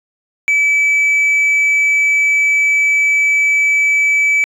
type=tone; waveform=sine; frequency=2300 Hz; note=D7; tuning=37 cents flat; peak=-7 dBFS; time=0.48-4.44 s; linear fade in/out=0 ms; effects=tanh soft clip ceiling -9 dBFS